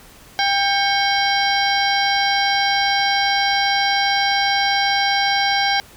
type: harmonic tone with a mistuned harmonic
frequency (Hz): 795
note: G5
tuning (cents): +24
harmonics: 1 / 2 / 3 / 4 / 5 / 6 / 7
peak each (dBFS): -19 / -22 / -24 / -25 / -26 / -27 / -27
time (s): 0.39-5.8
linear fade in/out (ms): 0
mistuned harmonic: 3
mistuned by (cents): -130
effects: pink hiss -45 dBFS RMS until 5.96 s